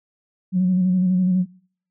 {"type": "tone with vibrato", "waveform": "sine", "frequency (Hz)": 183.5, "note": "F#3", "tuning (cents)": -14, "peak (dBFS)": -14, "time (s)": [0.52, 1.46], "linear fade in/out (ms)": 50, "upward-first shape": "square", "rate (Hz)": 12, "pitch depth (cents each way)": 27, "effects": ["noise-tail reverb RT60 0.6 s tail -25 dB re dry", "tanh soft clip ceiling -10 dBFS"]}